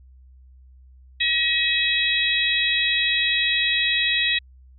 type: harmonic tone with a mistuned harmonic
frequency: 638 Hz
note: D#5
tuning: 43 cents sharp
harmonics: 3 / 4 / 5 / 6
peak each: -24 / -24 / -24 / -24 dBFS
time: 1.2-4.39 s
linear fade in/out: 10 ms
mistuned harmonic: 5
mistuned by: +81 cents
effects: added 64 Hz sine -46 dBFS peak until 4.78 s